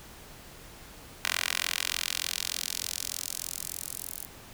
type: tone with high-pass filter sweep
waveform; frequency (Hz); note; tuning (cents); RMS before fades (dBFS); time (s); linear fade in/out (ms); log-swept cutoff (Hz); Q
10% pulse; 43.35; F1; -12; -34; 1.25-4.25; 0; 1900 to 11000; 1
effects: pink hiss -49 dBFS RMS until 4.53 s